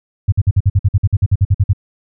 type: tone bursts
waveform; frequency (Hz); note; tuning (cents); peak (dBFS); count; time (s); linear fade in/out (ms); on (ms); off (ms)
sine; 97.9; G2; -2; -7; 16; 0.28-1.733; 10; 43; 51
effects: none